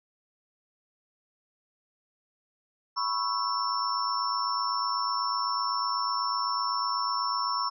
sine tone cluster, 991 / 1099 / 1322 / 5390 Hz, B5 / C#6 / E6 / E8, +6 / -15 / +5 / +38 cents, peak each -32 / -30 / -35 / -32 dBFS, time 2.96-7.7 s, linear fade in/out 20 ms, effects none

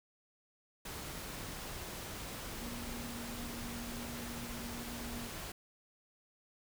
sine tone in noise, 237.3 Hz, A#3, 31 cents sharp, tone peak -45 dBFS, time 2.61-5.28 s, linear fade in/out 5 ms, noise pink, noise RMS -44 dBFS, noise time 0.85-5.52 s, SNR -4 dB, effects none

